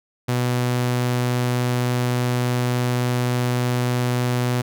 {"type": "tone", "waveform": "sawtooth", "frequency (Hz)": 123.47, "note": "B2", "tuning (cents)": 0, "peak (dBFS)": -15, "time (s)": [0.28, 4.62], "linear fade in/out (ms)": 10, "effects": []}